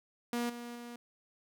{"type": "tone with level steps", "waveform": "sawtooth", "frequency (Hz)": 238.9, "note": "A#3", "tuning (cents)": 43, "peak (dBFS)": [-28, -38, -40], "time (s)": [0.33, 0.96], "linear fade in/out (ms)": 2, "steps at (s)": [0.49, 0.75], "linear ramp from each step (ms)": 10, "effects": []}